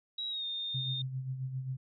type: tone with pitch glide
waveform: sine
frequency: 3856 to 3648 Hz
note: B7 to A#7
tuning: -42 to -38 cents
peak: -34 dBFS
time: 0.18-1.02 s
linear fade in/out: 5 ms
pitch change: -96 cents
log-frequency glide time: 0.29-0.45 s
type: tone with tremolo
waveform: sine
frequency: 130.81 Hz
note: C3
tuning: in tune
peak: -32 dBFS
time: 0.74-1.77 s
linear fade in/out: 10 ms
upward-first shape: sine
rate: 7.5 Hz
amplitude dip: 55%
effects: none